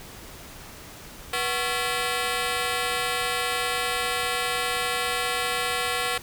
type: ring-modulated tone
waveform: 10% pulse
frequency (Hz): 615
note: D#5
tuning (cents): -20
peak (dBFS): -13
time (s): 1.33-6.18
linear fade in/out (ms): 5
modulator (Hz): 130
effects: pink hiss -43 dBFS RMS until 6.22 s